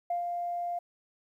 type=tone with ADSR envelope; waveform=sine; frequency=698.5 Hz; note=F5; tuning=in tune; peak=-26 dBFS; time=0.1-0.79 s; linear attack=5 ms; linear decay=120 ms; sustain=-4 dB; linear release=7 ms; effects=tanh soft clip ceiling -23 dBFS + 11-bit